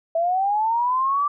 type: linear sweep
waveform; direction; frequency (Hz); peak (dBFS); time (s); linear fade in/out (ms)
sine; up; 651 to 1174.7; -18; 0.15-1.28; 5
effects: none